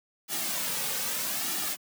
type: noise with flanger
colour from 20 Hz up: white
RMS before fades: -31 dBFS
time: 0.28-1.77 s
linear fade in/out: 50 ms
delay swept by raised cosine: 1.9 to 3 ms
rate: 0.79 Hz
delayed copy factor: -0.6
effects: high-pass 150 Hz 12 dB/octave